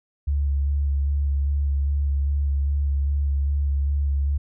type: tone with vibrato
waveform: sine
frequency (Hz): 70.6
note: C#2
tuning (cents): +32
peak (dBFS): -19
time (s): 0.27-4.38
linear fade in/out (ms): 10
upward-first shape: square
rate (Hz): 2.5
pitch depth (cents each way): 17
effects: none